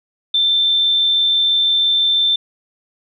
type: tone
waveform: sine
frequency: 3557 Hz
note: A7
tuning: 18 cents sharp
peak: -12 dBFS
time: 0.34-2.36 s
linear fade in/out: 5 ms
effects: none